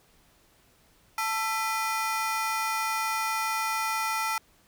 30% pulse ring-modulated tone, 1108.7 Hz, C#6, in tune, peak -21 dBFS, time 1.18-4.38 s, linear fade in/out 2 ms, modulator 225 Hz, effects pink hiss -62 dBFS RMS until 4.67 s

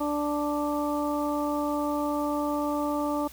harmonic tone, 293.7 Hz, D4, in tune, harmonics 1 / 2 / 3 / 4, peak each -28 / -31 / -33 / -34 dBFS, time 0-3.28 s, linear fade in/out 10 ms, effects added 60 Hz sine -49 dBFS peak until 3.32 s + white hiss -49 dBFS RMS until 3.32 s

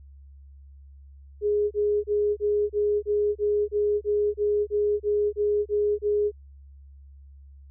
sine tone bursts, 415.3 Hz, G#4, in tune, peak -20 dBFS, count 15, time 1.41-6.316 s, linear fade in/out 50 ms, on 300 ms, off 29 ms, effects added 69 Hz sine -45 dBFS peak until 7.7 s

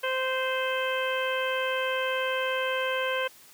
harmonic tone, 520 Hz, C5, 11 cents flat, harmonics 1 / 2 / 3 / 4 / 5 / 6, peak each -29 / -33 / -32 / -38 / -35 / -36 dBFS, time 0.03-3.28 s, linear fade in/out 10 ms, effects white hiss -53 dBFS RMS until 3.53 s + high-pass 100 Hz 12 dB/octave

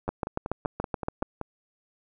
two click trains, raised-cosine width 1 ms, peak -13 / -18 dBFS, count 9 / 8, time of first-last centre 0.09-1.226 / 0.08-1.413 s, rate 7.04 / 5.25 Hz, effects none

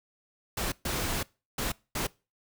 pink noise bursts at uneven times, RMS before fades -31 dBFS, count 4, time 0.57-0.72 / 0.85-1.23 / 1.58-1.72 / 1.95-2.07 s, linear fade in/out 5 ms, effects noise-tail reverb RT60 0.3 s tail -23 dB re dry

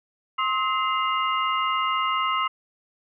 sine tone cluster, 1057 / 1281 / 2070 / 2823 Hz, C6 / E6 / C7 / F7, +17 / -50 / -19 / +18 cents, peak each -25 / -25 / -31 / -31 dBFS, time 0.38-2.48 s, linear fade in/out 10 ms, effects none

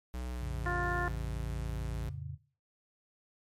square tone with pitch glide, 61.74 to 56.62 Hz, B1 to A#1, 0 to -50 cents, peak -37 dBFS, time 0.14-2.09 s, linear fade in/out 0 ms, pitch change -150 cents, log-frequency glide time 0.28-0.77 s
sine chord, F augmented, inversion none, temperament equal with one note detuned, 87.31 / 111.86 / 138.59 Hz, F2 / A2 / C#3, 0 / +29 / 0 cents, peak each -42 / -46 / -40 dBFS, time 0.39-2.38 s, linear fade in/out 50 ms
harmonic tone, 352.9 Hz, F4, 18 cents sharp, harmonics 1 / 2 / 3 / 4 / 5, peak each -38 / -38 / -38 / -38 / -38 dBFS, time 0.66-1.08 s, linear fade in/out 0 ms
effects noise-tail reverb RT60 0.4 s tail -17 dB re dry + MP3 64 kbps

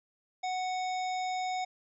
harmonic tone with a mistuned harmonic, 740 Hz, F#5, in tune, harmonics 1 / 3 / 5 / 7 / 9, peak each -31 / -41 / -45 / -48 / -50 dBFS, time 0.43-1.65 s, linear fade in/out 10 ms, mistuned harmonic 9, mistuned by +43 cents, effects none

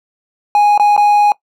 triangle tone with dropouts, 828 Hz, G#5, 5 cents flat, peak -5 dBFS, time 0.55-1.32 s, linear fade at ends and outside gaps 1 ms, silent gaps 0.777-0.797 / 0.965-0.977 s, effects noise-tail reverb RT60 0.1 s tail -20 dB re dry

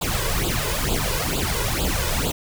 pink noise with flanger, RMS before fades -23 dBFS, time 0.01-2.32 s, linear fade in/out 10 ms, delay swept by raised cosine 0.25 to 2.05 ms, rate 2.2 Hz, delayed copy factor +0.85, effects none

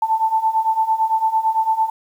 sine beating tone pair, 880 / 888.9 Hz, A5 / A5, 0 / +17 cents, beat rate 8.9 Hz, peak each -20 / -17 dBFS, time 0.02-1.9 s, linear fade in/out 5 ms, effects 8-bit

